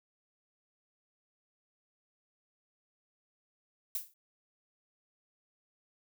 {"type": "noise with exponential decay", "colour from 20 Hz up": "violet", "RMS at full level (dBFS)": -32, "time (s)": [3.95, 4.14], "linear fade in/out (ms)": 2, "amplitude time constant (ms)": 40, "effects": []}